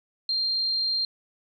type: tone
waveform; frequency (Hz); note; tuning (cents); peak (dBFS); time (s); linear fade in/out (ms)
sine; 4186; C8; 0; -23; 0.29-1.05; 2
effects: none